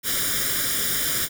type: noise with comb filter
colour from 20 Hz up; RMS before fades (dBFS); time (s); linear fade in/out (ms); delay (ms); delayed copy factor
white; -24; 0.03-1.29; 50; 0.57; +0.8
effects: none